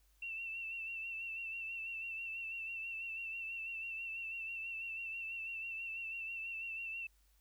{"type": "tone with vibrato", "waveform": "sine", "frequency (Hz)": 2692, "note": "E7", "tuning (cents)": 36, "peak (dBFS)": -40, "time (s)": [0.22, 7.07], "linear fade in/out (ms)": 5, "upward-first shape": "sine", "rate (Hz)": 6.1, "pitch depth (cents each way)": 40, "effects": ["added 50 Hz sine -68 dBFS peak until 7.4 s", "white hiss -75 dBFS RMS until 7.4 s"]}